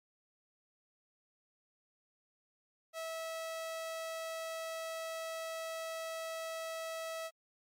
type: tone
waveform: sawtooth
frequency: 650 Hz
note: E5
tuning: 24 cents flat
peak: -35 dBFS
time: 2.93-7.31 s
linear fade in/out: 50 ms
effects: MP3 64 kbps